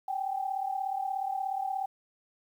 sine tone pair together, 769 / 805.8 Hz, G5 / G5, -33 / +48 cents, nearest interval minor second, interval 81 cents, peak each -31 / -35 dBFS, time 0.08-1.86 s, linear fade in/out 5 ms, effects 10-bit

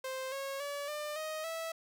sawtooth tone with pitch steps, 523.3 / 547.1 / 572 / 598 / 625.2 / 653.6 Hz, C5 / C#5 / D5 / D5 / D#5 / E5, 0 / -23 / -46 / +31 / +8 / -15 cents, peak -33 dBFS, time 0.04-1.72 s, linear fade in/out 5 ms, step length 280 ms, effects none

